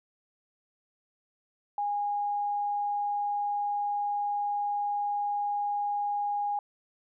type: tone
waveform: sine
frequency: 820 Hz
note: G#5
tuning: 22 cents flat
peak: -27 dBFS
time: 1.78-6.59 s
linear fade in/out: 2 ms
effects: none